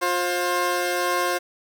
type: tone pair together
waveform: 15% pulse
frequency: 354.6 / 531 Hz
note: F4 / C5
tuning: +26 / +25 cents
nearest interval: perfect fifth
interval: 699 cents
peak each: -18 dBFS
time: 0.01-1.39 s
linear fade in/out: 20 ms
effects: none